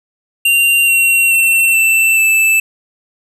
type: tone with pitch steps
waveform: square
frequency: 2774 / 2739 / 2704 / 2670 / 2637 Hz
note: F7 / F7 / E7 / E7 / E7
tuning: -12 / -34 / +43 / +22 / 0 cents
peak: -9 dBFS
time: 0.45-2.6 s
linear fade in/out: 5 ms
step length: 430 ms
effects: none